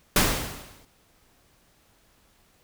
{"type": "noise with exponential decay", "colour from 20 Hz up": "pink", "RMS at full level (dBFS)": -17, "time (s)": [0.16, 0.85], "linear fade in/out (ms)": 2, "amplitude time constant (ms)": 150, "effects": ["pink hiss -62 dBFS RMS until 2.63 s"]}